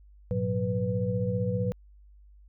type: tone cluster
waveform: sine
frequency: 103.4 / 118.7 / 182.1 / 493.5 Hz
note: G#2 / A#2 / F#3 / B4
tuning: -7 / +32 / -27 / -1 cents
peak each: -31 dBFS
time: 0.31-1.72 s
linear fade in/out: 0 ms
effects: added 50 Hz sine -51 dBFS peak until 2.48 s